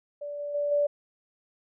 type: tone with level steps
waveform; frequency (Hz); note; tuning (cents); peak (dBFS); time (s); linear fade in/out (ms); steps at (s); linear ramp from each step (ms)
sine; 581; D5; -19; -33 / -31 / -25 / -21; 0.21-0.87; 10; 0.39 / 0.54 / 0.71; 10
effects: none